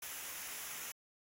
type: noise with comb filter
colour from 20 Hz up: white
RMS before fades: -45 dBFS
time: 0.02-0.92 s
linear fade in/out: 5 ms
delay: 0.23 ms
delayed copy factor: -0.5
effects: AAC 48 kbps